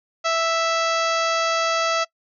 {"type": "harmonic tone", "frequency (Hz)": 659.3, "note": "E5", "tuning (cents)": 0, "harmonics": [1, 2, 3, 4, 5, 6, 7, 8, 9, 10], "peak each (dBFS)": [-23, -22, -30, -30, -32, -35, -32, -36, -36, -38], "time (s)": [0.24, 2.05], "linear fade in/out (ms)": 20, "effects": ["noise-tail reverb RT60 0.1 s tail -23 dB re dry"]}